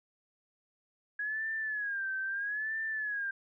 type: tone with vibrato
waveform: sine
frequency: 1661.2 Hz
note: G#6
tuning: in tune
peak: -32 dBFS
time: 1.19-3.31 s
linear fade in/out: 5 ms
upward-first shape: sine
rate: 0.77 Hz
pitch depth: 120 cents each way
effects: none